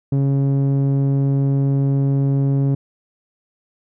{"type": "tone with low-pass filter", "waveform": "sawtooth", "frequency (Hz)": 137.9, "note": "C#3", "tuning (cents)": -9, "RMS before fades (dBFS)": -17, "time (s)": [0.12, 2.75], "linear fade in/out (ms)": 5, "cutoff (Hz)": 310, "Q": 0.7, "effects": []}